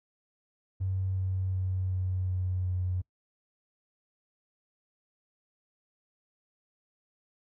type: tone with pitch steps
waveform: triangle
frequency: 94.6 / 93.89 / 93.19 / 92.49 / 91.8 / 91.11 Hz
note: F#2 / F#2 / F#2 / F#2 / F#2 / F#2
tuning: +39 / +26 / +13 / 0 / -13 / -26 cents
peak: -24 dBFS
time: 0.8-3.02 s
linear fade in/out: 20 ms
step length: 370 ms
effects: noise-tail reverb RT60 0.1 s tail -23 dB re dry + tanh soft clip ceiling -25 dBFS